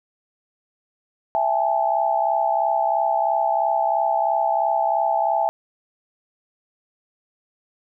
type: tone cluster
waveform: sine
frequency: 665 / 802 / 865 Hz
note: E5 / G5 / A5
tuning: +15 / +39 / -30 cents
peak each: -22 dBFS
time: 1.35-5.49 s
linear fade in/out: 0 ms
effects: none